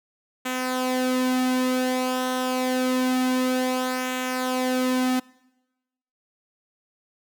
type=tone with flanger; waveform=sawtooth; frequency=255.1 Hz; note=C4; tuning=44 cents flat; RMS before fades=-24 dBFS; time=0.45-5.2 s; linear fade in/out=10 ms; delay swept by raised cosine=0.2 to 3.5 ms; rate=0.27 Hz; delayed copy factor=-0.55; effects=noise-tail reverb RT60 1.0 s tail -24 dB re dry